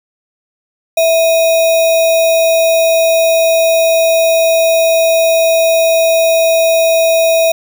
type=tone with sample-and-hold; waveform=sine; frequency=656 Hz; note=E5; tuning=9 cents flat; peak=-7 dBFS; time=0.97-7.52 s; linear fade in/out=5 ms; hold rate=3150 Hz; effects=none